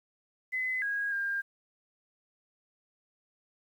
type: tone with pitch steps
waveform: sine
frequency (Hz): 2027 / 1642 / 1603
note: B6 / G#6 / G6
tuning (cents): +45 / -20 / +38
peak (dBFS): -29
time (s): 0.52-1.42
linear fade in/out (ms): 20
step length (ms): 300
effects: 10-bit